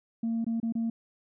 sine tone with dropouts, 228.5 Hz, A#3, 34 cents flat, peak -25 dBFS, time 0.23-0.9 s, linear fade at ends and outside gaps 5 ms, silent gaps 0.445-0.465 / 0.601-0.629 / 0.724-0.752 s, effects tanh soft clip ceiling -24 dBFS

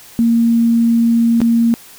sine tone with dropouts, 231.8 Hz, A#3, 10 cents flat, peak -9 dBFS, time 0.19-1.74 s, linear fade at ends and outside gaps 0 ms, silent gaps 1.404-1.416 s, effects white hiss -40 dBFS RMS until 1.98 s

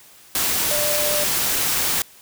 sine tone in noise, 594 Hz, D5, 20 cents sharp, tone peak -24 dBFS, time 0.71-1.24 s, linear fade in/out 2 ms, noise white, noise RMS -21 dBFS, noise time 0.35-2.02 s, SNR -6 dB, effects white hiss -48 dBFS RMS until 2.21 s

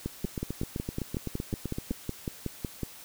two click trains, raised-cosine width 3 ms, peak -19 / -18 dBFS, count 14 / 16, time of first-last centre 0.25-1.912 / 0.06-2.833 s, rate 7.82 / 5.41 Hz, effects white hiss -48 dBFS RMS until 3.04 s

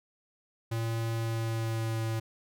square tone with pitch glide, 114.1 to 112.27 Hz, A#2 to A2, -37 to +35 cents, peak -30 dBFS, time 0.71-2.2 s, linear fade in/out 10 ms, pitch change -28 cents, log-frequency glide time 1.14-2.02 s, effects none

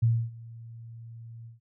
sine tone with ADSR envelope, 115.2 Hz, A#2, 20 cents flat, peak -18 dBFS, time 0.02-1.6 s, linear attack 13 ms, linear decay 270 ms, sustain -23 dB, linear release 140 ms, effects none

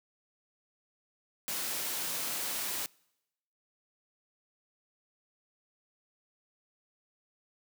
white noise, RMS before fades -35 dBFS, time 1.48-2.86 s, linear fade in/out 0 ms, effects noise-tail reverb RT60 0.9 s tail -26 dB re dry + high-pass 150 Hz 12 dB/octave

